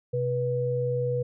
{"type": "tone pair together", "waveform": "sine", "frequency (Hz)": [128.84, 488.4], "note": ["C3", "B4"], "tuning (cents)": [-26, -19], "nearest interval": "octave + major seventh", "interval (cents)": 2307, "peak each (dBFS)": [-28, -26], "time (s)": [0.13, 1.23], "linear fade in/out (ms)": 10, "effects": []}